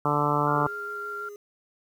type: harmonic tone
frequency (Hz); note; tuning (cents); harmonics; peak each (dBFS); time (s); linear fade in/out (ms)
146.83; D3; 0; 1 / 2 / 3 / 4 / 5 / 6 / 7 / 8 / 9; -29 / -31 / -31 / -32 / -33 / -29 / -30 / -28 / -31; 0.05-0.67; 2
type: tone with pitch glide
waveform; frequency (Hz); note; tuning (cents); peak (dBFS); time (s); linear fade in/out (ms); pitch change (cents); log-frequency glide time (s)
sine; 1396.9 to 1383.3; F6 to F6; 0 to -17; -32; 0.47-1.29; 5; -17; 0.58-1.04
type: tone with vibrato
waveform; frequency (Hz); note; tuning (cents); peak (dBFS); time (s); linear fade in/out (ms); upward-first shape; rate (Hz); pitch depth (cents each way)
triangle; 413.5; G#4; -8; -37; 0.55-1.36; 2; square; 6.1; 12
effects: 9-bit